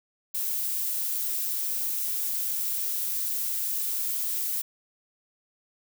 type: noise with high-pass filter sweep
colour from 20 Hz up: violet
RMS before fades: -29 dBFS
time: 0.34-4.62 s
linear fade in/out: 10 ms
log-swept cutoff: 280 to 440 Hz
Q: 5.2
effects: none